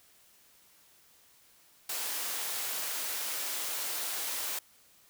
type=high-pass noise; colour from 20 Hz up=white; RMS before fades=-35 dBFS; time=1.89-4.59 s; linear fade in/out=5 ms; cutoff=410 Hz; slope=12 dB/octave; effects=white hiss -62 dBFS RMS until 5.09 s